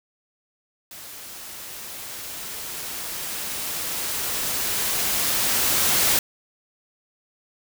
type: noise with level ramp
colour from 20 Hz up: white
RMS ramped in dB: -40 to -19 dBFS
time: 0.91-6.19 s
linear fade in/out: 2 ms
effects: none